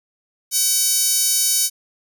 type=tone with high-pass filter; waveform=10% pulse; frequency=760 Hz; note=F#5; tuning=46 cents sharp; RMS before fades=-18 dBFS; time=0.51-1.7 s; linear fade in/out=50 ms; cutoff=7300 Hz; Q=8.5; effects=none